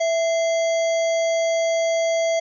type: harmonic tone with a mistuned harmonic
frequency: 660 Hz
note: E5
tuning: 2 cents sharp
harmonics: 1 / 3 / 5 / 7 / 9 / 10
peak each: -18 / -30 / -36 / -39 / -37 / -37 dBFS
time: 0-2.4 s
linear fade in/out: 10 ms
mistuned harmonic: 3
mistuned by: +81 cents
effects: none